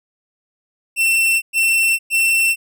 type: tone bursts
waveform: 45% pulse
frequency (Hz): 2695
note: E7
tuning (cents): +38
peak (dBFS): -13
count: 3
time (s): 0.96-2.56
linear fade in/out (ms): 50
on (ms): 460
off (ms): 110
effects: none